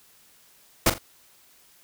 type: noise with echo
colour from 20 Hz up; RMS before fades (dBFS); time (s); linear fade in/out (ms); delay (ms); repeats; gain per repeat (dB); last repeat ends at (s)
pink; -18; 0.86-0.9; 5; 42; 2; -11; 0.984
effects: white hiss -57 dBFS RMS until 1.83 s